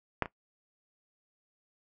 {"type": "clicks", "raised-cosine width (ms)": 0.5, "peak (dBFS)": [-11, -24], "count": 2, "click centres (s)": [0.223, 0.258], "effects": ["noise-tail reverb RT60 0.1 s tail -17 dB re dry"]}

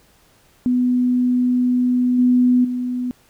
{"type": "tone with level steps", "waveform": "sine", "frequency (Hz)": 248.6, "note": "B3", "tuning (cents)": 12, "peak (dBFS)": [-14, -11, -20], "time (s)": [0.66, 3.11], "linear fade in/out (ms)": 0, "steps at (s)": [2.18, 2.64], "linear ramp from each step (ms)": 10, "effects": ["pink hiss -55 dBFS RMS until 3.29 s"]}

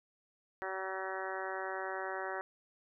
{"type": "harmonic tone", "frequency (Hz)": 190, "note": "F#3", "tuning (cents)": 46, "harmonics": [2, 3, 4, 5, 6, 7, 8, 9, 10], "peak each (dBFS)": [-43, -44, -43, -46, -48, -47, -45, -47, -47], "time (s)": [0.62, 2.41], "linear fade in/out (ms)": 0, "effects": []}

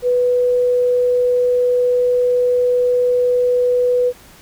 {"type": "tone", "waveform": "sine", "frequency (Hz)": 493.9, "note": "B4", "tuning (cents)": 0, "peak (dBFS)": -12, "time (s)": [0.02, 4.13], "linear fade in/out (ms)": 50, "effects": ["pink hiss -44 dBFS RMS until 4.41 s"]}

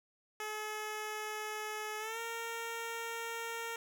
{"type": "tone with pitch glide", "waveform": "10% pulse", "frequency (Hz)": [427.6, 460.9], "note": ["A4", "A#4"], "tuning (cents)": [-49, -20], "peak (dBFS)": -30, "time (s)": [0.4, 3.76], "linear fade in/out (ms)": 2, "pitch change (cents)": 129, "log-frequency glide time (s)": [1.99, 2.19], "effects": []}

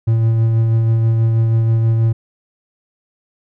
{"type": "tone with tremolo", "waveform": "triangle", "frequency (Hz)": 113.3, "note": "A#2", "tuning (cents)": -49, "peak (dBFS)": -8, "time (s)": [0.07, 2.13], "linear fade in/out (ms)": 10, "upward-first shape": "sine", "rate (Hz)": 6.2, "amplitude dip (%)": 25, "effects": []}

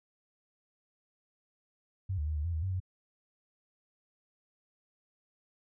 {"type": "tone with pitch steps", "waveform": "sine", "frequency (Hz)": [95, 74.7, 77.3, 74.4, 85.6, 79.2, 94.5, 92.3], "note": ["F#2", "D2", "D#2", "D2", "F2", "D#2", "F#2", "F#2"], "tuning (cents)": [46, 30, -11, 23, -34, 31, 37, -4], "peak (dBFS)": -30, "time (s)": [2.09, 2.802], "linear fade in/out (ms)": 10, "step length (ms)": 89, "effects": []}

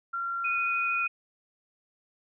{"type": "tone", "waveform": "sine", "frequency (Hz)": 1375, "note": "F6", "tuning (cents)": -27, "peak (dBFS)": -29, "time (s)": [0.13, 1.07], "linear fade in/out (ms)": 10}
{"type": "tone with vibrato", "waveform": "sine", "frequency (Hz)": 2481, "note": "D#7", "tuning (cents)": -6, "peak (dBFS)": -27, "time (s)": [0.44, 1.08], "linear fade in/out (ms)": 10, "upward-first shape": "triangle", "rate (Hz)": 13, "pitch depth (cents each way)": 11}
{"effects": []}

